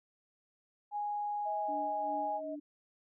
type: tone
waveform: sine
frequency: 828 Hz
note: G#5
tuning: 5 cents flat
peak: -33 dBFS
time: 0.91-2.41 s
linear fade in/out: 50 ms
type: tone with pitch glide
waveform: sine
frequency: 639 to 629.8 Hz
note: D#5 to D#5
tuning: +46 to +21 cents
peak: -38 dBFS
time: 1.45-2.56 s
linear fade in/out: 20 ms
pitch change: -25 cents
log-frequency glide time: 1.6-1.77 s
type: tone with tremolo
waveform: sine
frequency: 293.7 Hz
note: D4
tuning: in tune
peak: -40 dBFS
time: 1.68-2.6 s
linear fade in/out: 10 ms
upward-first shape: sine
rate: 2.6 Hz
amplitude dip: 80%
effects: none